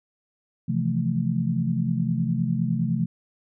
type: chord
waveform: sine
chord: F major seventh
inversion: second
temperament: equal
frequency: 130.81 / 164.81 / 174.61 / 220 Hz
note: C3 / E3 / F3 / A3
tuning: 0 / 0 / 0 / 0 cents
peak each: -27 dBFS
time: 0.68-3.06 s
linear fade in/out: 10 ms
effects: none